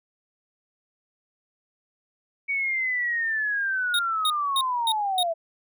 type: linear sweep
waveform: sine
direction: down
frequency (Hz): 2253 to 647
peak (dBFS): -23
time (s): 2.48-5.34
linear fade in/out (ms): 20
type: tone bursts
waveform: square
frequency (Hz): 3729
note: A#7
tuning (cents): 0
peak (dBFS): -22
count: 5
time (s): 3.94-5.23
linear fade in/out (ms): 2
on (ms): 50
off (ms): 260
effects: none